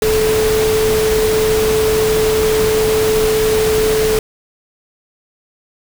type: tone in noise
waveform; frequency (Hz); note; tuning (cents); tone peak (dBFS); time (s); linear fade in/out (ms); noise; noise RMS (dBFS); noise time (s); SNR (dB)
sine; 435; A4; -20; -12; 0.02-4.19; 2; pink; -20; 0.02-4.19; +5
effects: none